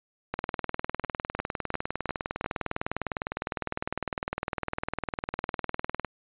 two click trains, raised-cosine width 0.5 ms, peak -16 / -14 dBFS, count 5 / 114, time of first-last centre 1.04-2.444 / 0.34-6.047 s, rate 2.85 / 19.8 Hz, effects resampled to 8000 Hz

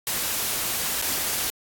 white noise with dropouts, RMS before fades -26 dBFS, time 0.07-1.5 s, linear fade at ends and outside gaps 0 ms, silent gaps 1.016-1.023 s, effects AAC 64 kbps

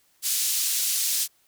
white band-pass noise, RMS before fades -25 dBFS, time 0.22-1.28 s, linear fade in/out 50 ms, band 4100 to 12000 Hz, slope 12 dB/octave, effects white hiss -64 dBFS RMS until 1.47 s

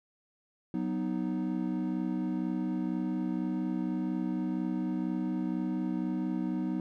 triangle chord, B major, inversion second, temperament equal, 185 / 246.9 / 311.1 Hz, F#3 / B3 / D#4, 0 / 0 / 0 cents, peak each -32 dBFS, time 0.74-6.8 s, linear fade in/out 2 ms, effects none

